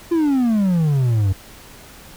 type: exponential sweep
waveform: triangle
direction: down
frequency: 347.6 to 92.5 Hz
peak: -12 dBFS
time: 0.11-1.33 s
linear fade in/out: 10 ms
effects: pink hiss -42 dBFS RMS until 2.16 s